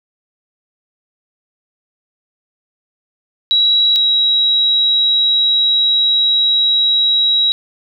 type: tone pair in turn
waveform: sine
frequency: 3885 / 3860 Hz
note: B7 / B7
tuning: -29 / -40 cents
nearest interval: unison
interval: 11 cents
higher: first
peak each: -9 / -10 dBFS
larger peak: first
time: 3.51-3.96 / 3.96-7.52 s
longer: second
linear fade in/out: 0 ms
effects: none